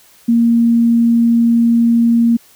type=tone; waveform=sine; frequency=233.1 Hz; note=A#3; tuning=in tune; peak=-8 dBFS; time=0.28-2.37 s; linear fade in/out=10 ms; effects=white hiss -47 dBFS RMS until 2.55 s